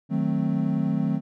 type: chord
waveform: triangle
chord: D# diminished seventh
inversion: none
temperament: equal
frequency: 155.56 / 185 / 220 / 261.6 Hz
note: D#3 / F#3 / A3 / C4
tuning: 0 / 0 / 0 / 0 cents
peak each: -25 / -25 / -25 / -26 dBFS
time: 0.09-1.21 s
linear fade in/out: 50 ms
effects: none